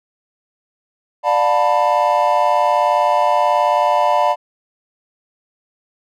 triangle chord, B half-diminished seventh, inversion first, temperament just, 592.7 / 711.2 / 889 / 987.8 Hz, D5 / F5 / A5 / B5, +16 / +31 / +18 / 0 cents, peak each -16 dBFS, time 1.23-4.36 s, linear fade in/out 50 ms, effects none

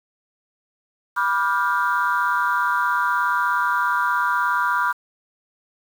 sine chord, G dominant seventh, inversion first, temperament just, 980 / 1176 / 1411.2 / 1568 Hz, B5 / D6 / F6 / G6, -14 / +2 / +18 / 0 cents, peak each -22 / -23 / -22 / -26 dBFS, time 1.16-4.93 s, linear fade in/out 20 ms, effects tanh soft clip ceiling -9 dBFS + 7-bit

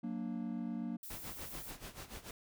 triangle chord, Gb augmented, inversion none, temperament equal, 185 / 233.1 / 293.7 Hz, Gb3 / Bb3 / D4, 0 / 0 / 0 cents, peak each -41 / -37 / -43 dBFS, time 0.03-0.97 s, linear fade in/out 10 ms
violet noise, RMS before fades -48 dBFS, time 1.03-1.71 s, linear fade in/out 2 ms
pink noise with tremolo, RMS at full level -46 dBFS, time 1.1-2.31 s, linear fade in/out 2 ms, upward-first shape sine, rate 6.9 Hz, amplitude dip 80%
effects none

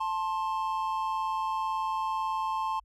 triangle tone pair together, 880 / 1058.1 Hz, A5 / C6, 0 / +19 cents, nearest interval minor third, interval 319 cents, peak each -29 / -29 dBFS, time 0-2.8 s, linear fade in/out 10 ms, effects added 50 Hz sine -58 dBFS peak until 2.84 s

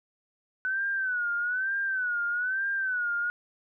sine tone with vibrato, 1500 Hz, F#6, 23 cents sharp, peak -26 dBFS, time 0.65-3.3 s, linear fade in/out 0 ms, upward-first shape sine, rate 1.1 Hz, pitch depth 110 cents each way, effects none

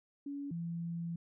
sine tone pair in turn, 282.9 / 168.85 Hz, C#4 / E3, +35 / +42 cents, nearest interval major sixth, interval 893 cents, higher first, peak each -38 / -36 dBFS, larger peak second, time 0.26-0.51 / 0.51-1.16 s, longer second, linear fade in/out 5 ms, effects none

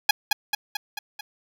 10% pulse tone with echo, 830.6 Hz, G#5, in tune, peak -5 dBFS, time 0.09-0.11 s, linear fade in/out 5 ms, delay 220 ms, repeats 5, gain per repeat -4 dB, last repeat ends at 1.21 s, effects none

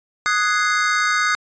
square chord, Ab dominant seventh, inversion second, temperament equal, 1244.5 / 1480 / 1661.2 / 2093 Hz, Eb6 / Gb6 / Ab6 / C7, 0 / 0 / 0 / 0 cents, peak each -21 / -22 / -26 / -24 dBFS, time 0.26-1.35 s, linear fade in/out 0 ms, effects resampled to 16000 Hz

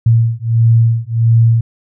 sine beating tone pair, 114.2 / 115.7 Hz, A#2 / A#2, -35 / -13 cents, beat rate 1.5 Hz, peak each -11 dBFS, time 0.06-1.61 s, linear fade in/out 5 ms, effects none

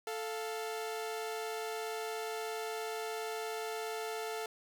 sawtooth tone pair together, 440 / 698.5 Hz, A4 / F5, 0 / 0 cents, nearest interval minor sixth, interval 800 cents, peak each -34 / -39 dBFS, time 0.07-4.46 s, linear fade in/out 2 ms, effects none

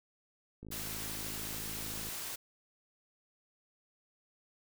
click train, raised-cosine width 3 ms, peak -35 dBFS, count 79, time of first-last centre 0.63-2.088 s, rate 53.5 Hz
white noise, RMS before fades -41 dBFS, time 0.71-2.36 s, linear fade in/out 10 ms
effects none

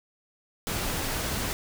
pink noise, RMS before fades -30 dBFS, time 0.67-1.53 s, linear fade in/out 0 ms, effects none

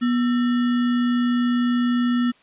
sine tone with sample-and-hold, 243.2 Hz, B3, 26 cents flat, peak -17 dBFS, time 0.01-2.32 s, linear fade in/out 20 ms, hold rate 1575 Hz, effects white hiss -56 dBFS RMS until 2.42 s + resampled to 8000 Hz

